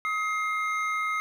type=tone pair together; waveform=triangle; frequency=1268 / 2114 Hz; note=D#6 / C7; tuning=+32 / +17 cents; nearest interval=major sixth; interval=885 cents; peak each=-26 / -28 dBFS; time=0.05-1.2 s; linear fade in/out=0 ms; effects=none